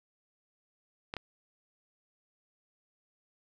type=clicks; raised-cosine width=0.3 ms; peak=-20 dBFS; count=2; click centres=1.139 / 1.167 s; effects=none